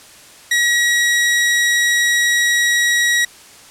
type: tone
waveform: sawtooth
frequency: 1911 Hz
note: A#6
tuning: 43 cents sharp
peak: -9 dBFS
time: 0.51-3.25 s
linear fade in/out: 5 ms
effects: white hiss -42 dBFS RMS until 3.7 s + low-pass 10000 Hz 12 dB/octave